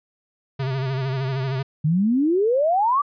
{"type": "tone with vibrato", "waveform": "square", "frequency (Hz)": 133.1, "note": "C3", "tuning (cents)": 30, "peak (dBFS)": -23, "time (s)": [0.59, 1.63], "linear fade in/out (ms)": 10, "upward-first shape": "sine", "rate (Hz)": 13, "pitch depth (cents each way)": 63}
{"type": "exponential sweep", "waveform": "sine", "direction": "up", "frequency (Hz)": [145.8, 1193], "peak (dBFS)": -16, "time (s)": [1.84, 3.02], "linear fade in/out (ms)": 10}
{"effects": ["resampled to 11025 Hz"]}